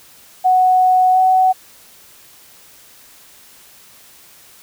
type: tone with pitch glide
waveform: sine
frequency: 740 to 748.6 Hz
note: F#5 to F#5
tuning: 0 to +20 cents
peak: -9 dBFS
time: 0.44-1.53 s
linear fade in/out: 20 ms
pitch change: +20 cents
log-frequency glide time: 1.12-1.19 s
effects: white hiss -45 dBFS RMS until 4.62 s